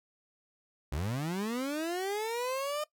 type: linear sweep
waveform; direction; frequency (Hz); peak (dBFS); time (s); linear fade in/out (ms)
30% pulse; up; 62.6 to 611; -29; 0.92-2.84; 5
effects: noise-tail reverb RT60 0.1 s tail -18 dB re dry